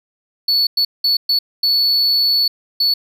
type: tone bursts at uneven times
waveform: triangle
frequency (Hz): 4435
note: C#8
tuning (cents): 0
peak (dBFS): -11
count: 6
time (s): 0.48-0.67 / 0.77-0.85 / 1.04-1.17 / 1.29-1.39 / 1.63-2.48 / 2.8-2.94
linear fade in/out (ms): 5
effects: none